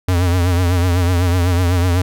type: tone with vibrato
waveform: square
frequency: 88.8 Hz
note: F2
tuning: 29 cents sharp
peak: -13 dBFS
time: 0.08-2.02 s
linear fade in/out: 5 ms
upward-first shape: triangle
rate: 8 Hz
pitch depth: 85 cents each way
effects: none